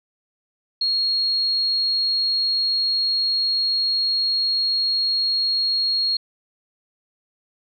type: tone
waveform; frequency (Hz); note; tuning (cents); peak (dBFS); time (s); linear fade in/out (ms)
sine; 4287; C8; +41; -18; 0.81-6.17; 5
effects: none